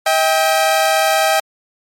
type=tone pair together; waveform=sawtooth; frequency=639 / 789.8 Hz; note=D#5 / G5; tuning=+46 / +13 cents; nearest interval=major third; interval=367 cents; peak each=-11 dBFS; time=0.06-1.4 s; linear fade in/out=5 ms; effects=MP3 64 kbps